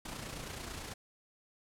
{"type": "noise with amplitude modulation", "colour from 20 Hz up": "pink", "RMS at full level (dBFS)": -41, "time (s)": [0.05, 0.94], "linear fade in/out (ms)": 5, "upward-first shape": "sine", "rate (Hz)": 29.1, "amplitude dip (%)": 50, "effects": ["low-pass 11000 Hz 12 dB/octave"]}